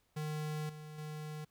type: tone with level steps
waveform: square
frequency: 152.8 Hz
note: D#3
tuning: 31 cents flat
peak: -37 / -47 / -42 dBFS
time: 0.16-1.45 s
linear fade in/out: 10 ms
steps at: 0.69 / 0.98 s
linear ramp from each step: 5 ms
effects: pink hiss -75 dBFS RMS until 1.5 s